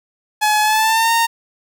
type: tone with pitch glide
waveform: sawtooth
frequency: 849 to 920.5 Hz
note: G#5 to A#5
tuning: +38 to -22 cents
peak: -9 dBFS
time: 0.41-1.27 s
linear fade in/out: 20 ms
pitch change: +140 cents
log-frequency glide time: 0.62-1.12 s
effects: none